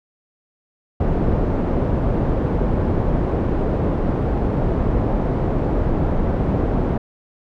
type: low-pass noise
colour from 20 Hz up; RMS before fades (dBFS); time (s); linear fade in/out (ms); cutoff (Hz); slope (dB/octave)
pink; -19; 1-6.98; 5; 600; 12
effects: none